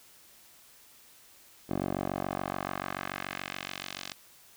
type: tone with band-pass filter sweep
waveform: 10% pulse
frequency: 46.96 Hz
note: F#1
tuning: 26 cents sharp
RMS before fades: -36 dBFS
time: 1.69-4.14 s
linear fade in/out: 10 ms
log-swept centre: 410 to 4600 Hz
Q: 1.1
effects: white hiss -57 dBFS RMS until 4.56 s